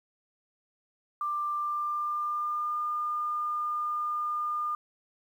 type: tone with pitch glide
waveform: sine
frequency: 1185 to 1209.2 Hz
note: D6 to D#6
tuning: +15 to -50 cents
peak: -28 dBFS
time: 1.21-4.75 s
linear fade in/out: 2 ms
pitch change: +35 cents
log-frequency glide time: 1.55-2.78 s
effects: 10-bit